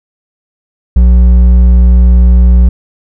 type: tone with hard clipping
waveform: triangle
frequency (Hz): 60.5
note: B1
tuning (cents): -35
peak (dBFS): -3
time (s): 0.96-2.69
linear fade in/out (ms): 5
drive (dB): 9
effects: none